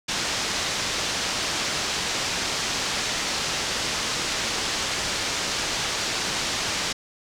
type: low-pass noise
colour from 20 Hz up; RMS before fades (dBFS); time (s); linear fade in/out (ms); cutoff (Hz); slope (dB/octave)
white; -27; 0.08-6.93; 10; 6400; 24
effects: none